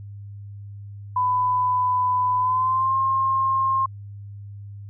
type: tone with pitch glide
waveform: sine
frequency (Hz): 1000 to 1065.6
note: B5 to C6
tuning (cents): +21 to +31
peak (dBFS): -18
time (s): 1.16-3.86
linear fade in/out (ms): 5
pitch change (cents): +110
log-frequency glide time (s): 2.38-2.96
effects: added 101 Hz sine -35 dBFS peak until 4.89 s